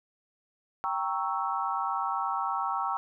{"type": "chord", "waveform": "sine", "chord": "G diminished seventh", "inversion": "none", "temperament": "equal", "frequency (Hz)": [784, 932.3, 1108.7, 1318.5], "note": ["G5", "Bb5", "Db6", "Fb6"], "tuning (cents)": [0, 0, 0, 0], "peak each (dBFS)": -33, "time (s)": [0.84, 2.97], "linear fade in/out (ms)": 0, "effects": []}